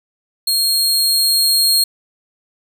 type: tone with level ramp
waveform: sawtooth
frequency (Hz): 4251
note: C8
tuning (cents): +27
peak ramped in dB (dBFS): -11 to -8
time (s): 0.47-1.84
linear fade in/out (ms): 5
effects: none